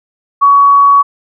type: tone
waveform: sine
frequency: 1125 Hz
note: C#6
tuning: 25 cents sharp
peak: -3 dBFS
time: 0.41-1.03 s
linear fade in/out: 20 ms
effects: none